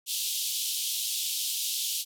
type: band-pass noise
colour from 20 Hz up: pink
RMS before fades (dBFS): -31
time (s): 0.06-2.05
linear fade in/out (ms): 50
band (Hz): 3000 to 16000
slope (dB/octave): 48
effects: none